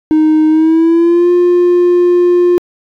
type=tone with pitch glide; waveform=triangle; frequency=311.1 to 353.3 Hz; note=D#4 to F4; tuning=0 to +20 cents; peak=-3 dBFS; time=0.11-2.58 s; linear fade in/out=0 ms; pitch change=+220 cents; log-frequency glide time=0.48-1.31 s; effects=tanh soft clip ceiling 0 dBFS